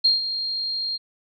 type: tone with ADSR envelope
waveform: sine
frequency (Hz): 4216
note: C8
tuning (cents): +12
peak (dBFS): -13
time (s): 0.04-0.98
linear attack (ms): 12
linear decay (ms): 150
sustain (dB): -11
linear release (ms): 26
effects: none